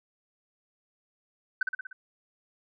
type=tone with echo; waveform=sine; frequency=1523 Hz; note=F#6; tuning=50 cents sharp; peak=-21 dBFS; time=1.61-1.63 s; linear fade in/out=5 ms; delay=60 ms; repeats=5; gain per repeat=-4 dB; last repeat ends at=1.93 s; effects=tanh soft clip ceiling -19 dBFS